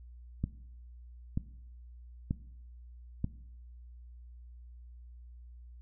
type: click train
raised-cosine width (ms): 5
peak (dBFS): -18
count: 4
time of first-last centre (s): 0.44-3.244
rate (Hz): 1.07
effects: noise-tail reverb RT60 0.8 s tail -19 dB re dry + added 60 Hz sine -48 dBFS peak until 5.81 s